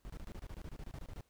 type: noise bursts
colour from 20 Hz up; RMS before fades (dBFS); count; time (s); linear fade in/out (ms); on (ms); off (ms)
brown; -45; 16; 0.05-1.208; 0; 48; 26
effects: pink hiss -75 dBFS RMS until 1.29 s